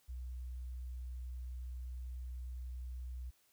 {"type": "tone", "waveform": "sine", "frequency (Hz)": 62.3, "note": "B1", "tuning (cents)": 16, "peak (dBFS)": -40, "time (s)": [0.08, 3.31], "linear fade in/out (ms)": 20, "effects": ["tanh soft clip ceiling -37 dBFS", "white hiss -72 dBFS RMS until 3.52 s"]}